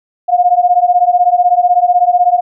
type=beating tone pair; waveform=sine; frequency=706 / 722 Hz; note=F5 / F#5; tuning=+19 / -43 cents; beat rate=16 Hz; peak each=-10 dBFS; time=0.28-2.41 s; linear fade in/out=20 ms; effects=none